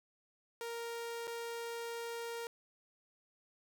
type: tone with dropouts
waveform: sawtooth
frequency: 466.2 Hz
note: A#4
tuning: in tune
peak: -36 dBFS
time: 0.61-2.47 s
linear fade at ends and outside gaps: 1 ms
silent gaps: 1.272-1.276 s
effects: none